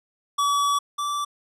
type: tone pair in turn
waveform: square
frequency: 1142 / 1163.3 Hz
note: D6 / D6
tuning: -49 / -17 cents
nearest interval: unison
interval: 32 cents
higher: second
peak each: -20 / -25 dBFS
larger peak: first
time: 0.38-0.79 / 0.98-1.25 s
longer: first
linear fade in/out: 10 ms
effects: low-pass 11000 Hz 12 dB/octave